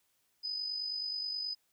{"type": "tone with amplitude modulation", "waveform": "sine", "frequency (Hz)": 5000, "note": "D#8", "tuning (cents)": 8, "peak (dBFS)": -32, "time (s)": [0.43, 1.55], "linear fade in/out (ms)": 20, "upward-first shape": "sine", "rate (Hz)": 49.4, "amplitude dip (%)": 50, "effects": ["white hiss -75 dBFS RMS until 1.72 s"]}